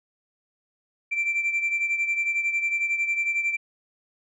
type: beating tone pair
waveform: sine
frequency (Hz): 2346 / 2357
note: D7 / D7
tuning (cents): -2 / +6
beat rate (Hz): 11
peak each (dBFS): -22 / -28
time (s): 1.11-3.57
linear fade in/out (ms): 20
effects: tanh soft clip ceiling -19 dBFS